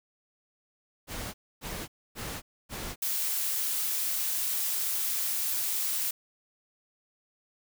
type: noise bursts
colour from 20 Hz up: pink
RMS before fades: -37 dBFS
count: 4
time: 1.07-2.96 s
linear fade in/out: 50 ms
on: 270 ms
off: 270 ms
type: noise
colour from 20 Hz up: blue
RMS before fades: -30 dBFS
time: 3.02-6.11 s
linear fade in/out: 5 ms
effects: none